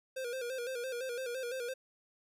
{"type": "tone with vibrato", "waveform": "square", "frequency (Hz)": 500, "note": "B4", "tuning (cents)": 21, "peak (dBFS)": -37, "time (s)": [0.16, 1.74], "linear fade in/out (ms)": 10, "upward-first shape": "square", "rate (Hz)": 5.9, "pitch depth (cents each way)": 78, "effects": ["resampled to 32000 Hz"]}